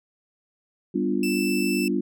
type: chord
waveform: sine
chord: G dominant seventh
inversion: none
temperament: equal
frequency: 196 / 246.9 / 293.7 / 349.2 Hz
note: G3 / B3 / D4 / F4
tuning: 0 / 0 / 0 / 0 cents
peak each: -27 dBFS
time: 0.94-2.01 s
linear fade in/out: 10 ms
type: tone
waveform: sawtooth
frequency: 2649 Hz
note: E7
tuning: 8 cents sharp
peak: -25 dBFS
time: 1.23-1.88 s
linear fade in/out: 2 ms
effects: none